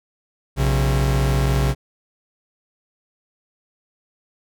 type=tone pair together; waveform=45% pulse; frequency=60.34 / 135.2 Hz; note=B1 / C#3; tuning=-40 / -43 cents; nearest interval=octave + major second; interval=1397 cents; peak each=-19 dBFS; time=0.56-1.75 s; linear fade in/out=50 ms; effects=none